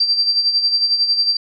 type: tone with tremolo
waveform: sine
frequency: 4699 Hz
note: D8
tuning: in tune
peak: -11 dBFS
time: 0-1.37 s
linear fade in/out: 5 ms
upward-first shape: sine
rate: 11 Hz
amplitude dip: 60%
effects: none